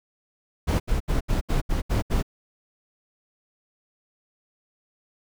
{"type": "noise bursts", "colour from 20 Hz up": "brown", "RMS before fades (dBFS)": -22, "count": 8, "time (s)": [0.67, 2.228], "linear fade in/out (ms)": 20, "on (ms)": 130, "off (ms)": 74, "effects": []}